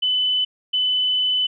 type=tone pair in turn; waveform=sine; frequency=3009 / 3009 Hz; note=F#7 / F#7; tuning=+28 / +28 cents; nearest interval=unison; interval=0 cents; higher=neither; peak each=-17 dBFS; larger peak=neither; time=0.02-0.45 / 0.73-1.47 s; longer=second; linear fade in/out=10 ms; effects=none